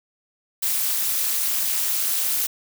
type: noise with amplitude modulation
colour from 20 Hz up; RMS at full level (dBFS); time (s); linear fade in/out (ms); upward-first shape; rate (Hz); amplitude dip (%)
blue; -19; 0.62-2.47; 10; sine; 247; 90
effects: none